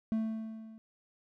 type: tone with level ramp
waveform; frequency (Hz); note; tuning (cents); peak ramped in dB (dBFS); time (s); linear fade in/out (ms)
triangle; 221.3; A3; +10; -25 to -47; 0.12-0.78; 0
effects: none